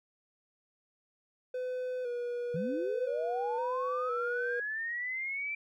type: tone with vibrato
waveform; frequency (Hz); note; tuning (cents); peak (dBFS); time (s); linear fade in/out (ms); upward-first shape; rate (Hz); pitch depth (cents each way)
triangle; 493.9; B4; 0; -31; 1.54-4.6; 5; square; 0.98; 38
type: linear sweep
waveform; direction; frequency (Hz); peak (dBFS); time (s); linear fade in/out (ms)
sine; up; 145.7 to 2349; -33; 2.54-5.55; 5
effects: none